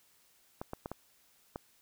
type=clicks; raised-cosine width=1 ms; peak=-24 dBFS; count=5; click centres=0.615 / 0.734 / 0.859 / 0.916 / 1.559 s; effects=white hiss -67 dBFS RMS until 1.81 s